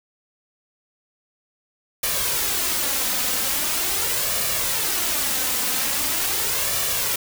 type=noise with flanger; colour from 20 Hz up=white; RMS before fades=-23 dBFS; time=2.03-7.16 s; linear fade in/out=5 ms; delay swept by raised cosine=1.7 to 4 ms; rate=0.42 Hz; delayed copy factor=+0.5; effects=none